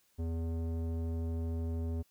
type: tone with low-pass filter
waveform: square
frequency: 82.41 Hz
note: E2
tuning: in tune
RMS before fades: -35 dBFS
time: 0.18-2.03 s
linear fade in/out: 20 ms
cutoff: 440 Hz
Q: 0.97
effects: white hiss -71 dBFS RMS until 2.1 s